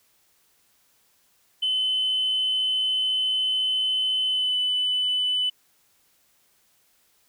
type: tone with pitch glide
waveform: sine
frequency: 3038 to 2998 Hz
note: F#7 to F#7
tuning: +45 to +22 cents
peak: -20 dBFS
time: 1.62-5.5 s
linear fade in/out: 10 ms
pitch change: -23 cents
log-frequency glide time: 4.26-4.59 s
effects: tanh soft clip ceiling -17 dBFS + white hiss -64 dBFS RMS until 7.28 s